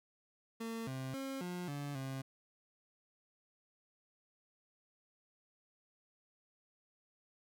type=tone with pitch steps; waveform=30% pulse; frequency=227.3 / 131.7 / 269.5 / 178.3 / 143.5 / 133.8 Hz; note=A#3 / C3 / C#4 / F3 / D3 / C3; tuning=-43 / +12 / -49 / +36 / -40 / +39 cents; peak=-37 dBFS; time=0.6-2.22 s; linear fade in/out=10 ms; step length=270 ms; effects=none